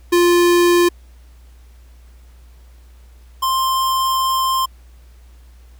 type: tone pair in turn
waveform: square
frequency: 349.2 / 1050.7 Hz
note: F4 / C6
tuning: 0 / +7 cents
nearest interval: octave + perfect fifth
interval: 1907 cents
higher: second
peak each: -11 / -16 dBFS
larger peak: first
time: 0.12-0.89 / 3.42-4.66 s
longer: second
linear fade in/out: 10 ms
effects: added 60 Hz sine -41 dBFS peak until 5.79 s + pink hiss -56 dBFS RMS until 5.79 s